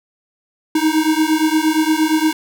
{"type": "beating tone pair", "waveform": "square", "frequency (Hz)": [309.4, 318], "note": ["D#4", "D#4"], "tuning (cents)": [-10, 38], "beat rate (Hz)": 8.6, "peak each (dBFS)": -17, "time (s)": [0.75, 2.33], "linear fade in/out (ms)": 5, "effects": []}